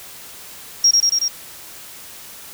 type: tone with echo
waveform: sine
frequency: 5600 Hz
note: F8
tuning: 4 cents sharp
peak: -8 dBFS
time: 0.84-0.91 s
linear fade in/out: 5 ms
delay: 93 ms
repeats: 4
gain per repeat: -2 dB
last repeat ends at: 1.282 s
effects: tanh soft clip ceiling -4 dBFS + white hiss -38 dBFS RMS until 2.53 s